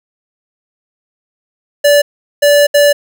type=tone bursts at uneven times; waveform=square; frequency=580 Hz; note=D5; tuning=22 cents flat; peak=-6 dBFS; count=3; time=1.84-2.02 / 2.42-2.67 / 2.74-2.93 s; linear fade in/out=10 ms; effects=none